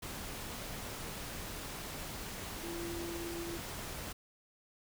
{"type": "tone in noise", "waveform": "sine", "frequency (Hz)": 340.2, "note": "F4", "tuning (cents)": -45, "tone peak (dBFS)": -40, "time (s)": [2.63, 3.58], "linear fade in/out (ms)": 10, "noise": "pink", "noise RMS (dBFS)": -43, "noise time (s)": [0.02, 4.13], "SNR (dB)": 0, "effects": []}